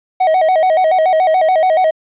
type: tone with vibrato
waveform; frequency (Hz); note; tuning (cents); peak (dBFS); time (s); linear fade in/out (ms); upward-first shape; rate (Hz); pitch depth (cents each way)
triangle; 687; F5; -29; -7; 0.2-1.91; 10; square; 7; 140
effects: resampled to 8000 Hz + 8-bit